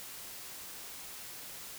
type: silence
effects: white hiss -46 dBFS RMS until 1.78 s